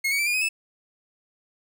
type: tone with pitch steps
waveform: 40% pulse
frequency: 2163 / 2247 / 2334 / 2425 / 2519 / 2617 Hz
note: C#7 / C#7 / D7 / D#7 / D#7 / E7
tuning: -43 / +23 / -11 / -45 / +21 / -13 cents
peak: -21 dBFS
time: 0.04-0.49 s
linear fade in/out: 10 ms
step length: 75 ms
effects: none